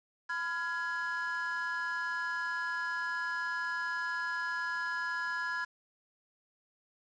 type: chord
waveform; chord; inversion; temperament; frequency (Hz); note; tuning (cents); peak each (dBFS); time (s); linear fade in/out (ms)
triangle; F diminished; second; just; 1005.8 / 1396.9 / 1676.3; Cb6 / F6 / Ab6; +31 / 0 / +16; -37 / -37 / -33; 0.29-5.65; 10
effects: resampled to 16000 Hz + 9-bit